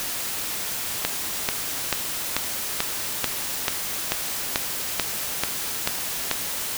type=click train; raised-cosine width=0.2 ms; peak=-3 dBFS; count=13; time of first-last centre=1.05-6.313 s; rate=2.28 Hz; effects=white hiss -29 dBFS RMS until 6.77 s